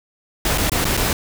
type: noise with dropouts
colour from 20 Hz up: pink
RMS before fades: -19 dBFS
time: 0.45-1.13 s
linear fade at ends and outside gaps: 2 ms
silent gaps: 0.577-0.581 / 0.697-0.718 / 0.845-0.852 / 0.969-0.974 s
effects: none